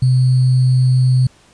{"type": "tone with sample-and-hold", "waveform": "sine", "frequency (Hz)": 128, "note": "C3", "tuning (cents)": -38, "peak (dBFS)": -9, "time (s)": [0.02, 1.27], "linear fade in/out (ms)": 5, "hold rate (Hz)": 4410, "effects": ["pink hiss -50 dBFS RMS until 1.53 s", "resampled to 22050 Hz"]}